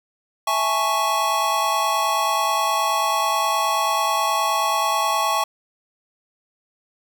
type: chord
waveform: square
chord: A major seventh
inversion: second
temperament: equal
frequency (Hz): 659.3 / 830.6 / 880 / 1108.7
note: E5 / G#5 / A5 / C#6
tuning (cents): 0 / 0 / 0 / 0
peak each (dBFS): -28 / -25 / -28 / -22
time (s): 0.47-5.44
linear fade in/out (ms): 5
effects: none